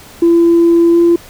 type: tone with pitch glide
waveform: sine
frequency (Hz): 338.3 to 341.4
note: E4 to F4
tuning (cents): +45 to -39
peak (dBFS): -4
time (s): 0.22-1.16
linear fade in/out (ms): 5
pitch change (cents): +16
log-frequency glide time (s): 0.92-0.98
effects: tanh soft clip ceiling -2 dBFS + pink hiss -37 dBFS RMS until 1.29 s